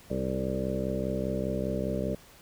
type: harmonic tone with a mistuned harmonic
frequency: 65 Hz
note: C2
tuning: 11 cents flat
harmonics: 1 / 2 / 3 / 4 / 5 / 6 / 7 / 8 / 9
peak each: -38 / -37 / -33 / -38 / -39 / -39 / -37 / -39 / -35 dBFS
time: 0.1-2.15 s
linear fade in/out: 5 ms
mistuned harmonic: 6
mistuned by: +23 cents
effects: pink hiss -54 dBFS RMS until 2.41 s